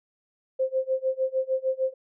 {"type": "tone with tremolo", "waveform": "sine", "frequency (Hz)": 524, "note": "C5", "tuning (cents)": 2, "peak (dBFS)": -20, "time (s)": [0.59, 1.94], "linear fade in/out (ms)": 10, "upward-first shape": "sine", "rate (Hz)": 6.6, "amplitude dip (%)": 95, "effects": []}